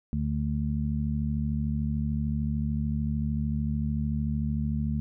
harmonic tone, 73.42 Hz, D2, in tune, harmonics 1 / 2 / 3, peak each -30 / -30 / -30 dBFS, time 0.13-5 s, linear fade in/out 0 ms, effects none

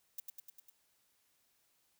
violet noise with echo, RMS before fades -41 dBFS, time 0.18-0.2 s, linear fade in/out 5 ms, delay 100 ms, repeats 5, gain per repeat -3 dB, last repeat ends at 0.7 s, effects white hiss -75 dBFS RMS until 1.99 s

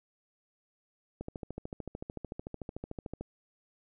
click train, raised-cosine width 2 ms, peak -25 dBFS, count 28, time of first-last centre 1.21-3.21 s, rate 13.5 Hz, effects none

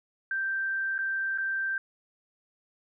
sine tone with dropouts, 1568 Hz, G6, in tune, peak -27 dBFS, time 0.31-1.78 s, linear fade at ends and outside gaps 2 ms, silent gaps 0.981-0.988 / 1.377-1.383 s, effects none

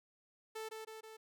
sawtooth tone with echo, 440 Hz, A4, in tune, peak -38 dBFS, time 0.55-0.69 s, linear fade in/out 10 ms, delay 160 ms, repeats 3, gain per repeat -3 dB, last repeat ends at 1.17 s, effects none

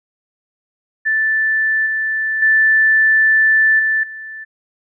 sine tone with level steps, 1760 Hz, A6, in tune, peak -13 / -16 / -9 / -13 / -28 dBFS, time 1.05-4.45 s, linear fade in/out 20 ms, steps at 1.86 / 2.42 / 3.79 / 4.03 s, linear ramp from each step 5 ms, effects none

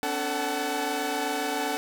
sawtooth tone cluster, 260.1 / 287.5 / 444 / 751 / 865 Hz, C4 / D4 / A4 / F#5 / A5, -10 / -37 / +16 / +26 / -30 cents, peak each -34 / -29 / -29 / -27 / -32 dBFS, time 0.03-1.77 s, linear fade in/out 0 ms, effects none

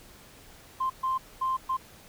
sine tone bursts at uneven times, 1046.5 Hz, C6, in tune, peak -24 dBFS, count 4, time 0.8-0.9 / 1.03-1.18 / 1.41-1.57 / 1.69-1.77 s, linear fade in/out 10 ms, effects tanh soft clip ceiling -20 dBFS + pink hiss -52 dBFS RMS until 2.08 s

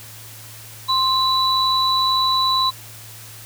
sine tone pair together, 1046.5 / 3951 Hz, C6 / B7, 0 / 0 cents, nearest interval octave + major seventh, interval 2300 cents, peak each -18 dBFS, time 0.88-2.71 s, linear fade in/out 20 ms, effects added 110 Hz sine -42 dBFS peak until 3.45 s + white hiss -40 dBFS RMS until 3.45 s

